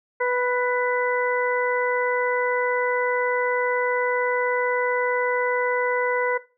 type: harmonic tone with a mistuned harmonic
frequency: 493.9 Hz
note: B4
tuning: in tune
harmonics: 1 / 2 / 3 / 4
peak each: -22 / -27 / -29 / -28 dBFS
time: 0.2-6.38 s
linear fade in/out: 10 ms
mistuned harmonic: 4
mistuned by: +17 cents
effects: noise-tail reverb RT60 0.3 s tail -17 dB re dry